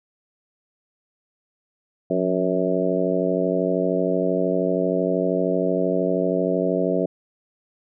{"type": "harmonic tone with a mistuned harmonic", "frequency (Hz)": 92.9, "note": "F#2", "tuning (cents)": 7, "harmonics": [2, 3, 4, 5, 6, 7], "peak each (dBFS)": [-26, -26, -26, -26, -26, -26], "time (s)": [2.1, 7.06], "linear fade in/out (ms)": 5, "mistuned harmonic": 2, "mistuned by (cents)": -74, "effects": []}